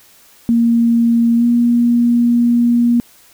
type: tone with pitch glide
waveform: sine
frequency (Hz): 233.1 to 238.1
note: A#3 to A#3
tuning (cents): 0 to +37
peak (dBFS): -9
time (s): 0.49-3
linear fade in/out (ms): 0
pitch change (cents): +37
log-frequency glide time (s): 1.37-1.44
effects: white hiss -47 dBFS RMS until 3.33 s